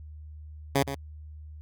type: tone with echo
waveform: 10% pulse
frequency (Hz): 138.59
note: C#3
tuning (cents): 0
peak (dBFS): -13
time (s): 0.75-0.83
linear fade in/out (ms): 5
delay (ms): 120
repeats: 1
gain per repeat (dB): -10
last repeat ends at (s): 0.95
effects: added 76 Hz sine -41 dBFS peak until 1.61 s